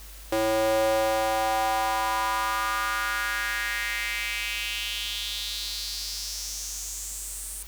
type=tone with high-pass filter sweep; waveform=square; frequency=110 Hz; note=A2; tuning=in tune; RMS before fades=-28 dBFS; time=0.32-7.63 s; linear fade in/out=5 ms; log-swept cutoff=440 to 9200 Hz; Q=3.6; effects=added 50 Hz sine -43 dBFS peak until 7.67 s + white hiss -47 dBFS RMS until 7.67 s